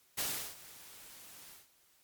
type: noise with ADSR envelope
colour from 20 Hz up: white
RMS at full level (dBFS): -34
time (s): 0.17-1.68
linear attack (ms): 18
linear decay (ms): 360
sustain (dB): -19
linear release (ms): 160
effects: white hiss -68 dBFS RMS until 2.03 s + MP3 96 kbps